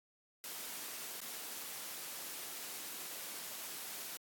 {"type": "noise with dropouts", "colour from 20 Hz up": "white", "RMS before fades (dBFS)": -45, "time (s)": [0.44, 4.17], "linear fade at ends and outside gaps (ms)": 0, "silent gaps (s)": [1.204, 1.216], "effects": ["high-pass 200 Hz 12 dB/octave", "AAC 64 kbps"]}